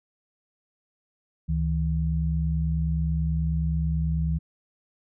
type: tone pair together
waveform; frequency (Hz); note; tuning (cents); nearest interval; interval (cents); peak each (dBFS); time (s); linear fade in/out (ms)
sine; 70.72 / 160; C#2 / D#3; +35 / +49; octave + major second; 1414; -25; 1.48-4.39; 20
effects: none